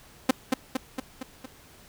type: tone with echo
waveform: sawtooth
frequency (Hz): 260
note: C4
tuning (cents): -11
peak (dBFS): -12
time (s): 0.29-0.31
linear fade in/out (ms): 5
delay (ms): 230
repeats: 5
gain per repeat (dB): -4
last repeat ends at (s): 1.46
effects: pink hiss -53 dBFS RMS until 1.88 s